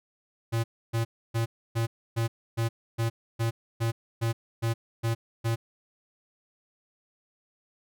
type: tone bursts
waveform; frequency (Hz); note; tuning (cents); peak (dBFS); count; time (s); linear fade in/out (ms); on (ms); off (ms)
square; 114.7; A#2; -28; -25; 13; 0.52-5.56; 20; 120; 290
effects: none